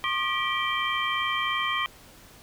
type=tone cluster; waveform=sine; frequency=1082 / 1205 / 1933 / 2344 / 3147 Hz; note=C#6 / D6 / B6 / D7 / G7; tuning=-42 / +44 / -38 / -4 / +6 cents; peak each=-31 dBFS; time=0.04-1.86 s; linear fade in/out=0 ms; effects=pink hiss -51 dBFS RMS until 2.42 s